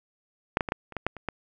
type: clicks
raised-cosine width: 0.5 ms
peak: -6 / -10 / -16 / -10 / -28 / -16 / -9 / -26 / -14 dBFS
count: 9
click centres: 0.571 / 0.608 / 0.688 / 0.721 / 0.923 / 0.967 / 1.066 / 1.167 / 1.287 s
effects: none